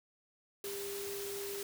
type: tone in noise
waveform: sine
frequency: 400 Hz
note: G4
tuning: 35 cents sharp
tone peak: -40 dBFS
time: 0.64-1.63 s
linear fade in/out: 2 ms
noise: white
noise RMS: -44 dBFS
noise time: 0.64-1.63 s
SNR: +1 dB
effects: none